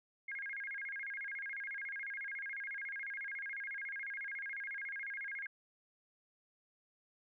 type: tone with vibrato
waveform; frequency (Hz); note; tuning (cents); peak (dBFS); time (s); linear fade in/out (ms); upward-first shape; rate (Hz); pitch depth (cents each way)
sine; 1864.7; A#6; 0; -40; 0.28-5.47; 5; square; 14; 240
effects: none